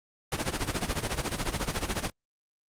pink noise with tremolo, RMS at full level -27 dBFS, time 0.32-2.1 s, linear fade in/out 2 ms, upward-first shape sine, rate 14 Hz, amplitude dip 80%, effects low-pass 10000 Hz 12 dB/octave + Opus 32 kbps

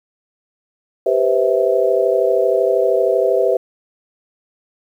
sine chord, C major seventh, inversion second, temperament just, 392.4 / 490.5 / 523.3 / 654.1 Hz, G4 / B4 / C5 / E5, +2 / -12 / 0 / -14 cents, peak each -18 dBFS, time 1.06-3.57 s, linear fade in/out 5 ms, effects 8-bit

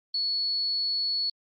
sine tone, 4400 Hz, C#8, 14 cents flat, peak -25 dBFS, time 0.14-1.3 s, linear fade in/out 5 ms, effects Opus 48 kbps

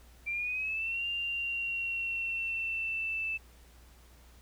sine linear two-way sweep, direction up then down, 2349 to 2794 to 2635 Hz, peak -31 dBFS, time 0.26-3.38 s, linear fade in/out 20 ms, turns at 1.07 s, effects added 60 Hz sine -55 dBFS peak until 4.41 s + pink hiss -61 dBFS RMS until 4.41 s

